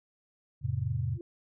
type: chord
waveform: sine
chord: F major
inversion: none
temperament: equal with one note detuned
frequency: 87.31 / 110 / 133.48 Hz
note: F2 / A2 / C3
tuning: 0 / 0 / +35 cents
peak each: -35 / -32 / -32 dBFS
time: 0.61-1.19 s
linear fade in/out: 50 ms
type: tone with exponential growth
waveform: sine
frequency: 342.8 Hz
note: F4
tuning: 32 cents flat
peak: -36 dBFS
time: 1.12-1.21 s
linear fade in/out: 2 ms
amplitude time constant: 18 ms
effects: none